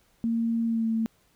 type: tone with pitch glide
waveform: sine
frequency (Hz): 229.6 to 224.5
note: A#3 to A3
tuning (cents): -26 to +35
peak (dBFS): -23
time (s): 0.24-1.06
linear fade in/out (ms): 0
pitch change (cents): -39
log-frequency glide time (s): 0.66-0.87
effects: pink hiss -65 dBFS RMS until 1.35 s